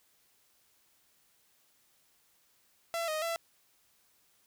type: tone with pitch steps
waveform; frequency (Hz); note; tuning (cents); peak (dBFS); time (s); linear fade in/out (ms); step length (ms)
sawtooth; 672 / 622 / 669; E5 / D#5 / E5; +33 / -1 / +25; -28; 2.94-3.36; 0; 140
effects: white hiss -69 dBFS RMS until 4.46 s